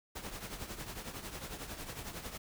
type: noise with tremolo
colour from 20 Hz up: pink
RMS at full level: -41 dBFS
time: 0.15-2.38 s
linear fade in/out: 10 ms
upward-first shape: triangle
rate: 11 Hz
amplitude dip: 70%
effects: none